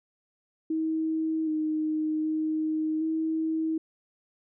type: tone with pitch steps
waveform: sine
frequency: 318.6 / 310.4 / 312.8 / 319.5 Hz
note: D#4 / D#4 / D#4 / D#4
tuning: +41 / -4 / +9 / +46 cents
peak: -25 dBFS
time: 0.7-3.78 s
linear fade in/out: 5 ms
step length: 770 ms
effects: none